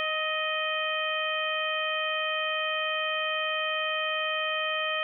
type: harmonic tone with a mistuned harmonic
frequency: 622.3 Hz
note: D#5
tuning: in tune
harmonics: 1 / 2 / 3 / 4 / 5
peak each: -33 / -33 / -33 / -33 / -33 dBFS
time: 0-5.03 s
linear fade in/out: 0 ms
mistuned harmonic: 2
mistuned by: +25 cents
effects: none